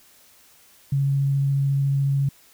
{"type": "tone with vibrato", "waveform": "sine", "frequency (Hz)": 138.59, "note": "C#3", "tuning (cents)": 0, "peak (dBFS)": -18, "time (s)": [0.92, 2.29], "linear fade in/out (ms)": 5, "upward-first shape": "triangle", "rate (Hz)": 14, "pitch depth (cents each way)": 10, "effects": ["white hiss -54 dBFS RMS until 2.53 s"]}